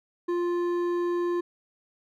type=tone with hard clipping; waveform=sine; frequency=349.2 Hz; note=F4; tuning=in tune; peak=-26 dBFS; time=0.28-1.41 s; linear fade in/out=10 ms; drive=8 dB; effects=none